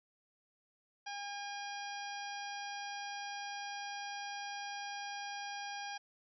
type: harmonic tone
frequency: 810 Hz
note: G#5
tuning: 43 cents flat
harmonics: 1 / 2 / 3 / 4 / 5 / 6 / 7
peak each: -43 / -47 / -51 / -51 / -61 / -51 / -53 dBFS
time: 1.06-5.98 s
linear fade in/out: 10 ms
effects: none